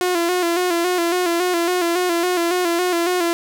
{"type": "tone with vibrato", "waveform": "sawtooth", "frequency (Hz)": 350.6, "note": "F4", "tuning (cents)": 7, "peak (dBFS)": -13, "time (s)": [0.01, 3.33], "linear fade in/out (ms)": 0, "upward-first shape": "square", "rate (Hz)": 3.6, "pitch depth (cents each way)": 55, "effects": []}